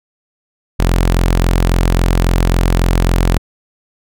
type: tone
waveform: sawtooth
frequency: 43.65 Hz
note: F1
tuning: in tune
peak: -6 dBFS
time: 0.79-3.38 s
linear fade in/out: 10 ms
effects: none